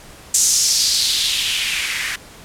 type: noise with band-pass filter sweep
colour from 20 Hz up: blue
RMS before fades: -18 dBFS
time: 0.34-2.16 s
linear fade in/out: 5 ms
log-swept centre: 7000 to 1800 Hz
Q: 3
effects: pink hiss -41 dBFS RMS until 2.44 s + low-pass 12000 Hz 12 dB/octave